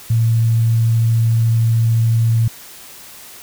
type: tone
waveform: sine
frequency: 114.2 Hz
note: A#2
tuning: 35 cents flat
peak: -11 dBFS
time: 0.1-2.48 s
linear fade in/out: 5 ms
effects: white hiss -38 dBFS RMS until 3.42 s

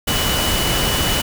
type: tone in noise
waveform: sine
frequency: 2960 Hz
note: F#7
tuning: in tune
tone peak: -23 dBFS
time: 0.07-1.22 s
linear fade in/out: 10 ms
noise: pink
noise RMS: -19 dBFS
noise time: 0.07-1.22 s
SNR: -7 dB
effects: none

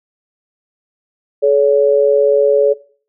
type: tone pair together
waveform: sine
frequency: 427.8 / 565.4 Hz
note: A4 / C#5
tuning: -49 / +34 cents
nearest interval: perfect fourth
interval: 483 cents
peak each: -11 dBFS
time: 1.42-2.74 s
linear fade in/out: 20 ms
effects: noise-tail reverb RT60 0.5 s tail -21 dB re dry

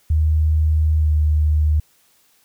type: tone with pitch glide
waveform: sine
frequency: 77.78 to 76.22 Hz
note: D#2 to D#2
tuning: 0 to -35 cents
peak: -13 dBFS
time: 0.1-1.8 s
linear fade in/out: 5 ms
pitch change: -35 cents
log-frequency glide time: 0.98-1.1 s
effects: white hiss -58 dBFS RMS until 2.44 s

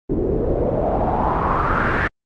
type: noise with low-pass filter sweep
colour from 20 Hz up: pink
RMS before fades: -19 dBFS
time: 0.09-2.08 s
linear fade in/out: 10 ms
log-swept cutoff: 340 to 1800 Hz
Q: 4
effects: Opus 32 kbps

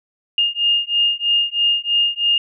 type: beating tone pair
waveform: sine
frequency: 2829 / 2832.1 Hz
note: F7 / F7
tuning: +22 / +24 cents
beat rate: 3.1 Hz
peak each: -18 dBFS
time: 0.38-2.38 s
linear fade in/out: 2 ms
effects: none

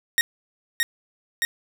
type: tone with echo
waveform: sawtooth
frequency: 1864.7 Hz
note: A#6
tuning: in tune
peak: -13 dBFS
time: 0.18-0.21 s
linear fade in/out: 0 ms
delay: 620 ms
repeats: 2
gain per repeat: -2 dB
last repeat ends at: 1.45 s
effects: none

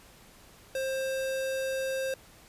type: tone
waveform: square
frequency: 530 Hz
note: C5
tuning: 22 cents sharp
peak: -30 dBFS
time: 0.75-2.14 s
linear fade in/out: 2 ms
effects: pink hiss -55 dBFS RMS until 2.48 s + resampled to 32000 Hz

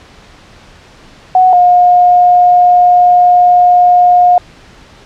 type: tone pair in turn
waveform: sine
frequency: 740 / 714.8 Hz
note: F#5 / F5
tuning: 0 / +40 cents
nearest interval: minor second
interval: 60 cents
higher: first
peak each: -3 dBFS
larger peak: neither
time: 1.35-1.53 / 1.53-4.38 s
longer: second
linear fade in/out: 2 ms
effects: pink hiss -39 dBFS RMS until 5.05 s + low-pass 5000 Hz 12 dB/octave

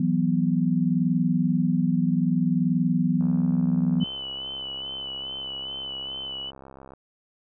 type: chord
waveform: sine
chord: E suspended second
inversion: none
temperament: just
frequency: 164.81 / 185.42 / 247.2 Hz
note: E3 / F#3 / B3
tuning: 0 / +4 / +2 cents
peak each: -24 dBFS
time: 0-4.04 s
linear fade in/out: 5 ms
type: click train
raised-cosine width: 1 ms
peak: -30 dBFS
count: 251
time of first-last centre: 3.21-6.936 s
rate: 67.1 Hz
type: tone with vibrato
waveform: sine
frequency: 3000 Hz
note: F#7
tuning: 23 cents sharp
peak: -31 dBFS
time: 4-6.51 s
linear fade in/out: 20 ms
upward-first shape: sine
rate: 2.4 Hz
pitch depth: 38 cents each way
effects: none

